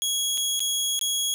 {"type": "tone with dropouts", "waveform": "20% pulse", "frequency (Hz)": 3322, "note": "G#7", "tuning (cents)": 0, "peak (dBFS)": -18, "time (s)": [0.02, 1.34], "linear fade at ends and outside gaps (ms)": 0, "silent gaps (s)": [[0.374, 0.378], [0.594, 0.604], [0.992, 1.012]], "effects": []}